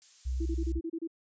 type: noise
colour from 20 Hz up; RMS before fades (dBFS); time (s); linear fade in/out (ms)
violet; -47; 0.02-0.72; 0
type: tone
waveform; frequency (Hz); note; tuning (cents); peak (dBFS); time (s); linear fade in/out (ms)
sine; 63.5; B1; +49; -29; 0.25-0.8; 20
type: tone bursts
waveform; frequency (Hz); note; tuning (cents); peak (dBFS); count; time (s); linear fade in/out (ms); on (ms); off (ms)
sine; 329.6; E4; 0; -32; 8; 0.4-1.075; 10; 59; 29
effects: resampled to 16000 Hz